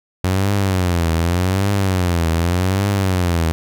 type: tone with vibrato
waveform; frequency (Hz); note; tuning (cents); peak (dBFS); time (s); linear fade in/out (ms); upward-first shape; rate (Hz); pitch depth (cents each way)
sawtooth; 90.7; F#2; -34; -11; 0.24-3.52; 0; triangle; 0.85; 200
effects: none